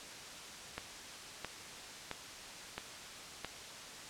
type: click train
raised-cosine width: 0.3 ms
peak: -22 dBFS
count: 5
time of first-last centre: 0.78-3.447 s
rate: 1.5 Hz
effects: white hiss -48 dBFS RMS until 4.09 s + low-pass 7000 Hz 12 dB/octave